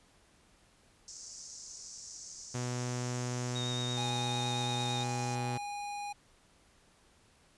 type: band-pass noise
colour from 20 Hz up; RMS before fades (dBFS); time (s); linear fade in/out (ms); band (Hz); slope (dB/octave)
pink; -48; 1.08-5.35; 0; 5400 to 7200; 48
type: tone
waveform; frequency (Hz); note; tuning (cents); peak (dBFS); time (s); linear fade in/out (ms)
sawtooth; 123.47; B2; 0; -30; 2.54-5.58; 10
type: tone with vibrato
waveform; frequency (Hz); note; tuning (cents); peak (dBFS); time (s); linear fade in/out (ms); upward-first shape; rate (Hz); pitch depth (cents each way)
sine; 3725; A#7; -2; -37; 3.55-5.04; 10; triangle; 8.9; 30
type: tone with pitch glide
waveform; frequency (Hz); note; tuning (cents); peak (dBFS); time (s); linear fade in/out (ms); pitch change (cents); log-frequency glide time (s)
square; 827 to 819.4; G#5 to G#5; -8 to -24; -38; 3.97-6.13; 10; -16; 4.86-4.98
effects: pink hiss -65 dBFS RMS until 7.57 s + resampled to 24000 Hz